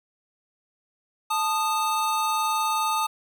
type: tone pair together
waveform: square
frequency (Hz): 879 / 1234.4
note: A5 / D#6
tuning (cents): -2 / -14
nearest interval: tritone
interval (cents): 588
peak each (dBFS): -26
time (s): 1.3-3.07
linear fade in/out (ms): 10
effects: 10-bit